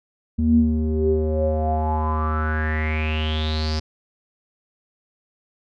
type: tone with low-pass filter sweep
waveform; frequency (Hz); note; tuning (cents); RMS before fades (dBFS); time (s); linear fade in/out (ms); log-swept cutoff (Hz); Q
square; 77.78; D#2; 0; -21; 0.38-3.8; 10; 200 to 5100; 9.2
effects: none